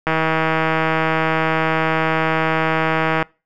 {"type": "click train", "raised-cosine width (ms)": 0.5, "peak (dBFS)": -3, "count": 506, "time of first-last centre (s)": [0.07, 3.226], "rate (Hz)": 160, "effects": ["noise-tail reverb RT60 0.3 s tail -24 dB re dry"]}